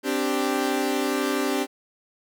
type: chord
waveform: sawtooth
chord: C suspended second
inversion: none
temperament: equal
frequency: 261.6 / 293.7 / 392 Hz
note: C4 / D4 / G4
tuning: 0 / 0 / 0 cents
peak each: -23 dBFS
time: 0.03-1.67 s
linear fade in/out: 50 ms
effects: none